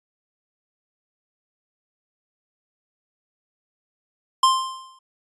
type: tone with exponential decay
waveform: square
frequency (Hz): 1049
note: C6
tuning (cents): +4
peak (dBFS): -12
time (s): 4.43-4.99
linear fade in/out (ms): 5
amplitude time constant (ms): 120
effects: resampled to 24000 Hz